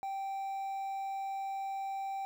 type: tone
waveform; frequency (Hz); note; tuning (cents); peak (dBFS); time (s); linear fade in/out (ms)
triangle; 781; G5; -7; -33; 0.03-2.25; 0
effects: 10-bit